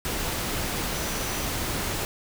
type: tone in noise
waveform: sine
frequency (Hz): 5920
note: F#8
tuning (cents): 0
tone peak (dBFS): -40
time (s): 0.95-1.45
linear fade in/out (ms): 0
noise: pink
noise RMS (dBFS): -29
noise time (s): 0.05-2.05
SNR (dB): -14
effects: none